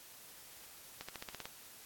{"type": "accelerating click train", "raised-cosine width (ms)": 0.2, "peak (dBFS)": -26, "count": 8, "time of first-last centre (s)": [1.01, 1.455], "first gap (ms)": 76, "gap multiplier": 0.94, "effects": ["white hiss -55 dBFS RMS until 1.85 s", "AAC 64 kbps"]}